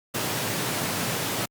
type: high-pass noise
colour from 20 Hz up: pink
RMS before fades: -28 dBFS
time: 0.14-1.46 s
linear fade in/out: 10 ms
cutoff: 100 Hz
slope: 96 dB/octave
effects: Opus 48 kbps